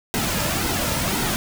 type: noise with flanger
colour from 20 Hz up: pink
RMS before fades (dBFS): -23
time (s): 0.14-1.36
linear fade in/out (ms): 0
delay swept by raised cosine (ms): 1.7 to 2.7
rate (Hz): 1.9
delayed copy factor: -0.55
effects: none